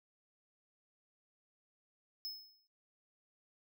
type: tone with exponential decay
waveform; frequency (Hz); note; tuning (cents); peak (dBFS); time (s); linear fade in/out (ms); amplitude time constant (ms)
square; 5190; E8; -28; -38; 2.25-2.67; 0; 91
effects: noise-tail reverb RT60 0.1 s tail -17 dB re dry